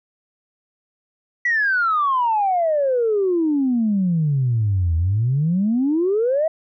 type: exponential two-way sweep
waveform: sine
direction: down then up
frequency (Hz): 1973 to 79.8 to 658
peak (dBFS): -15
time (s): 1.45-6.48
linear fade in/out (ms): 5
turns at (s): 4.96
effects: tanh soft clip ceiling -11 dBFS